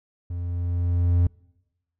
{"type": "tone with level ramp", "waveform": "triangle", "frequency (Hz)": 87.31, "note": "F2", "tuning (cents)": 0, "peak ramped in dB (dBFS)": [-26, -13], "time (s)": [0.3, 1.27], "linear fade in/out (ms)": 5, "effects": ["noise-tail reverb RT60 1.0 s tail -26 dB re dry"]}